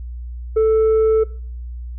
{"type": "tone with tanh clipping", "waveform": "sine", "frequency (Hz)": 440, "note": "A4", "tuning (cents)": 0, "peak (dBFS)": -12, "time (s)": [0.56, 1.24], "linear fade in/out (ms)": 10, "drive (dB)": 2, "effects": ["noise-tail reverb RT60 0.5 s tail -22 dB re dry", "added 60 Hz sine -27 dBFS peak until 1.98 s"]}